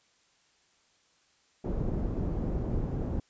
pink low-pass noise, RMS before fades -31 dBFS, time 1.64-3.2 s, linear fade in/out 5 ms, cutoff 380 Hz, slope 12 dB/octave, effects white hiss -67 dBFS RMS until 3.29 s + resampled to 16000 Hz

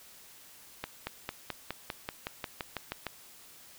accelerating click train, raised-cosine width 0.3 ms, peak -18 dBFS, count 13, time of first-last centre 0.84-3.067 s, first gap 230 ms, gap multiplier 0.96, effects white hiss -54 dBFS RMS until 3.78 s

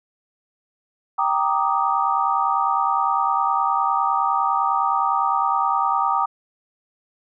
sine chord, Eb major seventh, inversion first, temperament equal, 784 / 932.3 / 1174.7 / 1244.5 Hz, G5 / Bb5 / D6 / Eb6, 0 / 0 / 0 / 0 cents, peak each -23 dBFS, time 1.18-6.26 s, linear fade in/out 10 ms, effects none

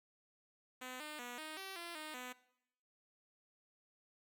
5% pulse tone with pitch steps, 254.2 / 302.9 / 243.7 / 311.2 / 385.2 / 342.1 / 308.4 / 250.5 Hz, C4 / D#4 / B3 / D#4 / G4 / F4 / D#4 / B3, -50 / -46 / -23 / 0 / -30 / -36 / -15 / +25 cents, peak -34 dBFS, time 0.81-2.33 s, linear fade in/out 10 ms, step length 190 ms, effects noise-tail reverb RT60 0.8 s tail -20 dB re dry

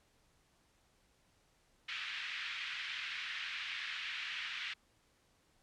white band-pass noise, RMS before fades -42 dBFS, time 1.88-4.74 s, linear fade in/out 10 ms, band 1600 to 3200 Hz, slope 24 dB/octave, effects pink hiss -72 dBFS RMS until 5.62 s + low-pass 10000 Hz 12 dB/octave

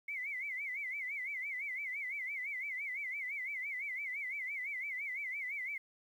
sine tone with vibrato, 2148 Hz, C7, 45 cents sharp, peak -37 dBFS, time 0.08-5.78 s, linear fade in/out 5 ms, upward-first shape sine, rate 5.9 Hz, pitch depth 140 cents each way, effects 11-bit

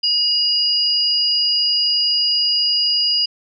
sine tone pair together, 2877 / 4876 Hz, F#7 / D#8, -49 / -36 cents, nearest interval major sixth, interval 913 cents, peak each -22 / -15 dBFS, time 0.03-3.26 s, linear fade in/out 10 ms, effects none

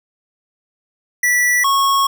square tone pair in turn, 1958 / 1098.9 Hz, B6 / C#6, -15 / -15 cents, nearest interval minor seventh, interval 1000 cents, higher first, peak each -13 dBFS, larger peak neither, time 1.23-1.64 / 1.64-2.07 s, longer second, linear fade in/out 5 ms, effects none

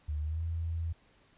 sine tone with pitch glide, 75 to 82.74 Hz, D2 to E2, +37 to +7 cents, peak -31 dBFS, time 0.08-0.93 s, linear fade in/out 10 ms, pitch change +170 cents, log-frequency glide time 0.21-0.43 s, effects pink hiss -65 dBFS RMS until 1.37 s + resampled to 8000 Hz

